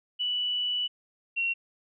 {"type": "tone pair in turn", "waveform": "sine", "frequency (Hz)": [2960, 2737], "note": ["F#7", "F7"], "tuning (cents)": [0, -36], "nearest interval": "minor second", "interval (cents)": 136, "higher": "first", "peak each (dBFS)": [-26, -25], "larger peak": "second", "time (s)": [[0.19, 0.88], [1.36, 1.54]], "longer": "first", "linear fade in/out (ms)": 20, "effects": []}